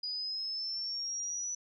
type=exponential sweep; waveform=sine; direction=up; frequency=4905 to 5950 Hz; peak=-34 dBFS; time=0.03-1.55 s; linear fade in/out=5 ms; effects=none